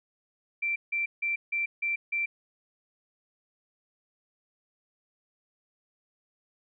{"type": "tone bursts", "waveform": "sine", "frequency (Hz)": 2349, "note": "D7", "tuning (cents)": 0, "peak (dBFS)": -26, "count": 6, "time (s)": [0.62, 2.26], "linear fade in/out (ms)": 10, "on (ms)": 140, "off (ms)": 160, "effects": []}